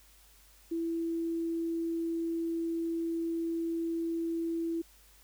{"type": "tone", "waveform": "sine", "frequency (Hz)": 332.1, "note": "E4", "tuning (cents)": 13, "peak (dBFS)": -30, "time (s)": [0.71, 4.82], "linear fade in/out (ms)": 10, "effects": ["added 50 Hz sine -61 dBFS peak until 5.23 s", "white hiss -61 dBFS RMS until 5.23 s"]}